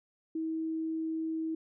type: tone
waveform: sine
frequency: 321.2 Hz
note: E4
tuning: 45 cents flat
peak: -31 dBFS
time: 0.35-1.55 s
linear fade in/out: 5 ms
effects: none